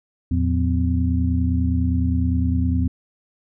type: tone cluster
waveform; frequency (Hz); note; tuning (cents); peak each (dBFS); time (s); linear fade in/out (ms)
sine; 82 / 111.8 / 177 / 254.7; E2 / A2 / F3 / C4; -9 / +28 / +23 / -46; -19 / -26 / -27 / -23; 0.31-2.88; 5
effects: none